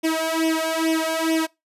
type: tone with flanger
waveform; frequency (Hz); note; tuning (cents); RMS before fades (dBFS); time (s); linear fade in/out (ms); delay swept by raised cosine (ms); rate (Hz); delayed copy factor
sawtooth; 322.4; E4; -38; -22; 0.03-1.47; 20; 0.34 to 1.84; 2.3; +0.95
effects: noise-tail reverb RT60 0.2 s tail -23 dB re dry + resampled to 32000 Hz